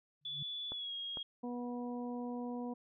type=tone with exponential growth; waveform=sine; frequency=145.1 Hz; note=D3; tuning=21 cents flat; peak=-40 dBFS; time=0.21-0.43 s; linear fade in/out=5 ms; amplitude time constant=47 ms
type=tone with pitch glide; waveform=sine; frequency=3446 to 3271 Hz; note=A7 to G#7; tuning=-37 to -27 cents; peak=-39 dBFS; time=0.25-1.23 s; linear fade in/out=5 ms; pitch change=-90 cents; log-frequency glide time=0.71-0.93 s
type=clicks; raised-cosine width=1 ms; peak=-32 dBFS; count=2; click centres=0.72 / 1.172 s
type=harmonic tone; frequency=243.5 Hz; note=B3; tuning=24 cents flat; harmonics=1 / 2 / 3 / 4; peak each=-39 / -45 / -49 / -51 dBFS; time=1.43-2.74 s; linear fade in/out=10 ms
effects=none